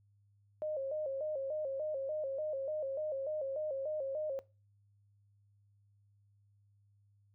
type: tone with vibrato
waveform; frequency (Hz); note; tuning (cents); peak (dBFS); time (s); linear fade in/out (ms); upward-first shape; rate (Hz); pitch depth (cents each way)
sine; 576; D5; -34; -34; 0.62-4.39; 0; square; 3.4; 110
effects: noise-tail reverb RT60 0.3 s tail -21 dB re dry + added 101 Hz sine -66 dBFS peak until 7.34 s